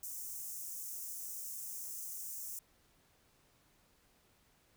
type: high-pass noise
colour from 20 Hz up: white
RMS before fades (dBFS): -44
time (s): 0.03-2.59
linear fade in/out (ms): 2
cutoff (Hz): 5900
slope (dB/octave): 48
effects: pink hiss -70 dBFS RMS until 4.76 s